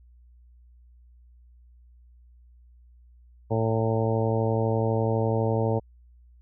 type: harmonic tone with a mistuned harmonic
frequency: 112 Hz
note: A2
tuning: 31 cents sharp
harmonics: 1 / 2 / 3 / 4 / 5 / 6 / 7 / 8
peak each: -25 / -31 / -33 / -28 / -30 / -36 / -35 / -36 dBFS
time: 3.5-5.8 s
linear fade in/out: 20 ms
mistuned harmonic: 8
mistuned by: +23 cents
effects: added 60 Hz sine -51 dBFS peak until 6.41 s